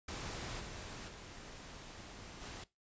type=noise with level steps; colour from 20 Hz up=pink; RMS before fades=-43 / -47 / -51 / -47 dBFS; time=0.08-2.64 s; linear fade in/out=5 ms; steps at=0.59 / 1.07 / 2.41 s; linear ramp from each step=20 ms; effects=noise-tail reverb RT60 0.2 s tail -19 dB re dry + resampled to 16000 Hz